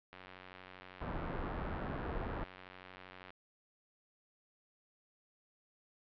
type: click train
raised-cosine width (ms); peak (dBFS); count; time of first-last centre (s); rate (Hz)
0.3; -34; 295; 0.13-3.305; 92.6
type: low-pass noise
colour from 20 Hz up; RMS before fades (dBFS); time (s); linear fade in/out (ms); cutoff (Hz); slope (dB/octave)
pink; -40; 1.01-2.44; 2; 1600; 24
effects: low-pass 3000 Hz 12 dB/octave